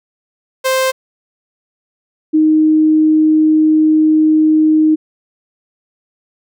sawtooth / sine tone pair in turn, 523.3 / 311.2 Hz, C5 / D#4, 0 / 0 cents, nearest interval major sixth, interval 900 cents, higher first, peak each -8 / -7 dBFS, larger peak second, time 0.64-0.92 / 2.33-4.96 s, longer second, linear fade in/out 20 ms, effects none

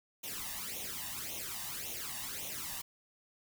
white noise with flanger, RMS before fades -41 dBFS, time 0.23-2.82 s, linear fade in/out 10 ms, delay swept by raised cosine 0.31 to 1.1 ms, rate 1.8 Hz, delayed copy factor +0.75, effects none

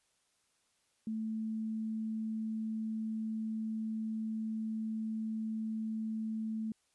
sine tone, 220 Hz, A3, in tune, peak -34 dBFS, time 1.07-6.72 s, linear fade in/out 2 ms, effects white hiss -75 dBFS RMS until 6.94 s + resampled to 24000 Hz

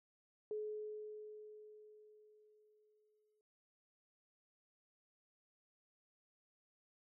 sine tone with exponential decay, 425.7 Hz, G#4, 43 cents sharp, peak -38 dBFS, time 0.51-3.41 s, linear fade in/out 1 ms, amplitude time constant 630 ms, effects noise-tail reverb RT60 0.9 s tail -21 dB re dry

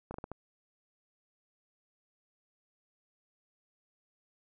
slowing click train, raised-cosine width 1 ms, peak -26 dBFS, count 5, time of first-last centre 0.11-0.316 s, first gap 32 ms, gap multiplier 1.33, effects none

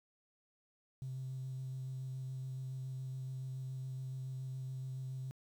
triangle tone with vibrato, 130.81 Hz, C3, in tune, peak -36 dBFS, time 1.02-5.31 s, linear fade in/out 0 ms, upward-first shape square, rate 7.1 Hz, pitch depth 11 cents each way, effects tanh soft clip ceiling -37 dBFS + 11-bit

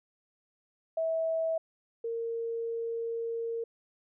sine tone pair in turn, 650 / 460.5 Hz, E5 / A#4, -24 / -21 cents, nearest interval tritone, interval 597 cents, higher first, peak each -27 / -31 dBFS, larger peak first, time 0.97-1.58 / 2.04-3.64 s, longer second, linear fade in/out 5 ms, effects none

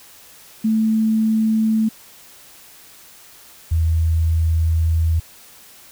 sine tone pair in turn, 220 / 81.37 Hz, A3 / E2, 0 / -22 cents, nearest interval octave + perfect fourth, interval 1722 cents, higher first, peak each -14 / -14 dBFS, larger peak neither, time 0.64-1.89 / 3.71-5.2 s, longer second, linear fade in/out 10 ms, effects white hiss -45 dBFS RMS until 5.91 s

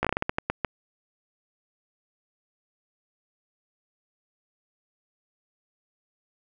slowing click train, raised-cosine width 0.5 ms, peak -9 dBFS, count 11, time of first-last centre 0.03-0.647 s, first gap 16 ms, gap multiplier 1.28, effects none

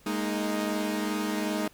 sawtooth chord, Ab suspended second, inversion none, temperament equal with one note detuned, 207.7 / 230.4 / 311.1 Hz, Ab3 / Bb3 / Eb4, 0 / -20 / 0 cents, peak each -27 / -31 / -27 dBFS, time 0.06-1.68 s, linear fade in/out 5 ms, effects pink hiss -58 dBFS RMS until 1.73 s

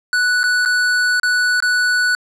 square tone with dropouts, 1480 Hz, F#6, in tune, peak -14 dBFS, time 0.13-2.15 s, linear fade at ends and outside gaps 1 ms, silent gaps 0.432-0.439 / 0.651-0.658 / 1.198-1.232 / 1.603-1.624 s, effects low-pass 8000 Hz 12 dB/octave

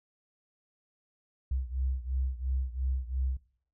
sine beating tone pair, 64 / 66.9 Hz, C2 / C2, -38 / +39 cents, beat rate 2.9 Hz, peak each -31 / -34 dBFS, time 1.51-3.37 s, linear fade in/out 5 ms, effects noise-tail reverb RT60 0.6 s tail -19 dB re dry

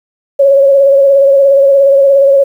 sine tone with vibrato, 552 Hz, C#5, 7 cents flat, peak -3 dBFS, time 0.39-2.44 s, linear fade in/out 10 ms, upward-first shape sine, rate 17 Hz, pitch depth 35 cents each way, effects 7-bit

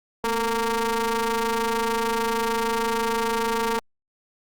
sawtooth ring-modulated tone, 233.1 Hz, A#3, in tune, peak -15 dBFS, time 0.24-3.79 s, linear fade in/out 0 ms, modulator 686 Hz, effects Opus 48 kbps

